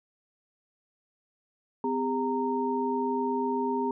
sine tone cluster, 254.9 / 402.9 / 924 Hz, C4 / G4 / A#5, -45 / +48 / -16 cents, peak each -30 dBFS, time 1.84-3.91 s, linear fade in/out 2 ms, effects none

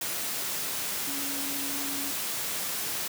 sine tone in noise, 279.2 Hz, C#4, 13 cents sharp, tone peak -38 dBFS, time 1.07-2.11 s, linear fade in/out 5 ms, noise white, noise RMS -32 dBFS, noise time 0.01-3.08 s, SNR -9 dB, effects high-pass 100 Hz 12 dB/octave

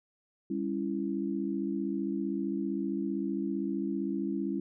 sine chord, C# diminished, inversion second, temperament just, 199.57 / 277.2 / 332.6 Hz, G3 / C#4 / E4, +31 / 0 / +16 cents, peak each -34 dBFS, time 0.5-4.6 s, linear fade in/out 5 ms, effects none

